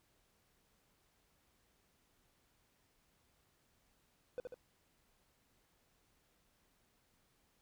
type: tone with echo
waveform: triangle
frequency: 500 Hz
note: B4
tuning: 21 cents sharp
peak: -36 dBFS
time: 4.38-4.4 s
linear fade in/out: 0 ms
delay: 71 ms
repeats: 2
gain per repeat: -4 dB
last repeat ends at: 4.542 s
effects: pink hiss -75 dBFS RMS until 7.61 s